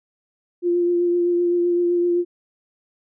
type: tone with vibrato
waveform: sine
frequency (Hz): 349.2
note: F4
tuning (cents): 0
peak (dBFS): -16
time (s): 0.62-2.25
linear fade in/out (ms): 50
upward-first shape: triangle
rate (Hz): 7.8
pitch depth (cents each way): 20
effects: none